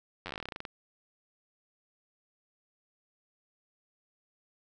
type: slowing click train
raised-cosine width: 0.3 ms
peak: -22 dBFS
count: 17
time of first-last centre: 0.26-0.652 s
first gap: 10 ms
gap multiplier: 1.11
effects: none